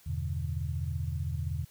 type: chord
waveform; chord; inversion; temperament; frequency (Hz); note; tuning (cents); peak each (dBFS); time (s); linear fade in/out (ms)
sine; E minor seventh; none; equal; 82.41 / 98 / 123.47 / 146.83; E2 / G2 / B2 / D3; 0 / 0 / 0 / 0; -33 / -39 / -37 / -37; 0.06-1.65; 10
effects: white hiss -60 dBFS RMS until 1.7 s